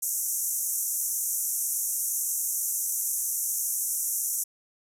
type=band-pass noise; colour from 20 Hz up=white; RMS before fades=-29 dBFS; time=0.02-4.44 s; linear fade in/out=10 ms; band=5800 to 14000 Hz; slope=96 dB/octave; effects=none